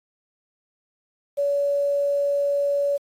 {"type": "tone with quantisation", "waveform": "sine", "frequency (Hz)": 568, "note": "C#5", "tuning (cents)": 42, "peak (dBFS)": -19, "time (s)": [1.37, 2.98], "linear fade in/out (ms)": 20, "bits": 8, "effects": ["AAC 64 kbps"]}